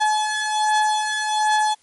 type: beating tone pair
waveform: 35% pulse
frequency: 854 / 855.3 Hz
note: G#5 / A5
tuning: +48 / -49 cents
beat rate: 1.3 Hz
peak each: -21 / -18 dBFS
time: 0-1.75 s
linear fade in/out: 20 ms
effects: white hiss -58 dBFS RMS until 1.82 s + MP3 48 kbps